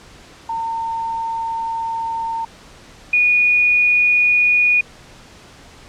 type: tone pair in turn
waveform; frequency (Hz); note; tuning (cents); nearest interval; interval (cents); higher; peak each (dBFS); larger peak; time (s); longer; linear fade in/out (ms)
sine; 910 / 2456; A#5 / D#7; -42 / -23; octave + perfect fourth; 1719; second; -20 / -11; second; 0.49-2.45 / 3.13-4.81; first; 5
effects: pink hiss -43 dBFS RMS until 5.88 s + low-pass 7000 Hz 12 dB/octave